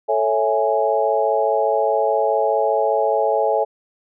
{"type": "chord", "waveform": "sine", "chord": "A major seventh", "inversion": "none", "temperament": "equal", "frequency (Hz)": [440, 554.4, 659.3, 830.6], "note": ["A4", "C#5", "E5", "G#5"], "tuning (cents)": [0, 0, 0, 0], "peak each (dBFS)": -21, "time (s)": [0.08, 3.65], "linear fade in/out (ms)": 20, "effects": []}